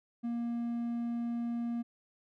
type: tone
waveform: triangle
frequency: 235.6 Hz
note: A#3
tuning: 19 cents sharp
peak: -30 dBFS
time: 0.23-1.83 s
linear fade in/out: 20 ms
effects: none